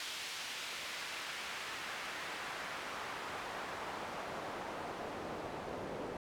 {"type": "noise with band-pass filter sweep", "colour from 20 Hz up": "pink", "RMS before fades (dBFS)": -43, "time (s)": [0, 6.17], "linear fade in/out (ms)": 2, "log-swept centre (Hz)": [3500, 460], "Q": 0.86, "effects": []}